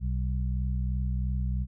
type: harmonic tone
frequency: 63 Hz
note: B1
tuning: 35 cents sharp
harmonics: 1 / 2 / 3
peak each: -27 / -33 / -37 dBFS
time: 0-1.67 s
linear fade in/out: 50 ms
effects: none